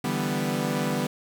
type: chord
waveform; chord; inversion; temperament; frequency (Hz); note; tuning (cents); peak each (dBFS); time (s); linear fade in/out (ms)
sawtooth; E minor seventh; third; equal; 146.83 / 164.81 / 196 / 246.9; D3 / E3 / G3 / B3; 0 / 0 / 0 / 0; -27 / -29 / -26 / -25; 0.04-1.07; 5
effects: 8-bit